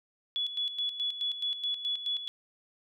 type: tone with tremolo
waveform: sine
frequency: 3405 Hz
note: G#7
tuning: 42 cents sharp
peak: -28 dBFS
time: 0.36-2.28 s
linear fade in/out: 0 ms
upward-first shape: square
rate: 4.7 Hz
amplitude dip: 65%
effects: none